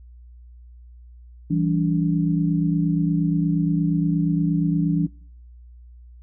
sine tone cluster, 166.1 / 194.6 / 289 Hz, E3 / G3 / D4, +13 / -12 / -28 cents, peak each -20 / -27 / -23 dBFS, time 1.5-5.07 s, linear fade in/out 10 ms, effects noise-tail reverb RT60 0.6 s tail -24 dB re dry + added 60 Hz sine -42 dBFS peak until 6.22 s

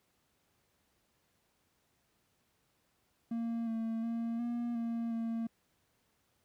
triangle tone with pitch steps, 231 / 225.6 / 230.8 / 237.7 / 231.5 / 228.4 Hz, A#3 / A3 / A#3 / A#3 / A#3 / A#3, -16 / +44 / -17 / +34 / -12 / -35 cents, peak -31 dBFS, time 3.31-5.47 s, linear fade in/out 5 ms, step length 360 ms, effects pink hiss -75 dBFS RMS until 6.44 s + high-pass 60 Hz 12 dB/octave

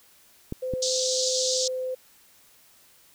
clicks, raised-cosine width 3 ms, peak -17 dBFS, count 2, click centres 0.524 / 0.737 s
sine tone, 513 Hz, C5, 34 cents flat, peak -27 dBFS, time 0.62-1.95 s, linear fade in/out 10 ms
white band-pass noise, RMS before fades -27 dBFS, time 0.82-1.68 s, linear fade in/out 5 ms, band 3700 to 7100 Hz, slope 48 dB/octave
effects white hiss -57 dBFS RMS until 3.14 s

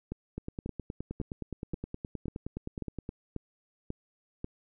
two click trains, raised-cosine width 3 ms, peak -23 / -22 dBFS, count 27 / 9, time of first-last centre 0.38-3.091 / 0.12-4.444 s, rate 9.59 / 1.85 Hz, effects none

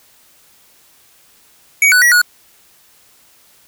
square tone with pitch steps, 2254 / 1487 / 1924 / 1455 Hz, C#7 / F#6 / B6 / F#6, +28 / +8 / -46 / -29 cents, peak -8 dBFS, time 1.82-2.216 s, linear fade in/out 2 ms, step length 99 ms, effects white hiss -50 dBFS RMS until 3.67 s

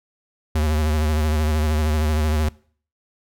square tone with vibrato, 76.8 Hz, D#2, 22 cents flat, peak -18 dBFS, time 0.55-2.49 s, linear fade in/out 5 ms, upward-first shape sine, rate 13 Hz, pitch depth 50 cents each way, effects noise-tail reverb RT60 0.5 s tail -23 dB re dry

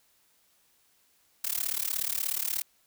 blue noise with amplitude modulation, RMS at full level -27 dBFS, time 1.44-2.62 s, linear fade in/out 5 ms, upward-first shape sine, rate 36.7 Hz, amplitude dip 95%, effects white hiss -67 dBFS RMS until 2.86 s

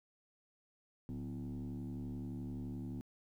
sine tone with frequency modulation, 180 Hz, F#3, 47 cents flat, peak -38 dBFS, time 1.09-3.01 s, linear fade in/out 0 ms, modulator 71.6 Hz, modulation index 1.6, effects tanh soft clip ceiling -38 dBFS + 12-bit

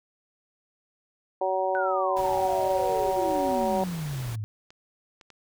harmonic tone, 188.4 Hz, F#3, 32 cents sharp, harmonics 2 / 3 / 4 / 5, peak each -31 / -27 / -28 / -31 dBFS, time 1.41-3.84 s, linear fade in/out 5 ms
sine exponential sweep, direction down, 1513 to 102.8 Hz, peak -29 dBFS, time 1.75-4.44 s, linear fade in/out 0 ms
pink noise, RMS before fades -41 dBFS, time 2.16-4.36 s, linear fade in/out 10 ms
clicks, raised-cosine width 0.2 ms, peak -32 dBFS, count 3, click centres 4.705 / 5.212 / 5.303 s
effects none

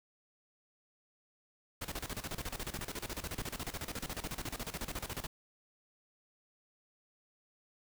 pink noise with tremolo, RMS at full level -39 dBFS, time 1.81-5.27 s, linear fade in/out 10 ms, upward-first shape square, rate 14 Hz, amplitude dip 80%
clicks, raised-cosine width 5 ms, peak -31 dBFS, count 5, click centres 2.346 / 2.409 / 2.79 / 3.389 / 3.419 s
effects none

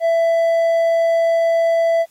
sine tone with hard clipping, 665 Hz, E5, 15 cents sharp, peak -14 dBFS, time 0-2.06 s, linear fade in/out 50 ms, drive 3 dB, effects white hiss -57 dBFS RMS until 2.1 s + AAC 48 kbps

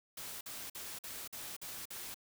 white noise bursts, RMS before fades -45 dBFS, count 7, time 0.17-2.144 s, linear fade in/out 5 ms, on 240 ms, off 49 ms, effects none

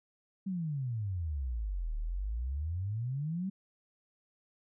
sine exponential two-way sweep, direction down then up, 198.5 to 36.71 to 198.5 Hz, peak -32 dBFS, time 0.46-3.5 s, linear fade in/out 10 ms, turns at 1.96 s, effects none

